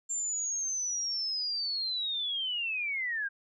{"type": "linear sweep", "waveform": "sine", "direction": "down", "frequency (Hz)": [7350, 1568], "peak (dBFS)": -30, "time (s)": [0.09, 3.29], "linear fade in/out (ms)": 20, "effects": []}